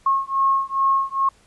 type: beating tone pair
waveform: sine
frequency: 1084 / 1086.4 Hz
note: C#6 / C#6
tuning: -39 / -35 cents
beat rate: 2.4 Hz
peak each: -20 / -20 dBFS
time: 0.06-1.29 s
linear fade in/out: 5 ms
effects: pink hiss -56 dBFS RMS until 1.46 s + resampled to 24000 Hz